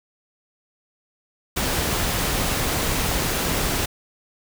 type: noise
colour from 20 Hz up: pink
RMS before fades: -23 dBFS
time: 1.56-3.86 s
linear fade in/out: 10 ms
effects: none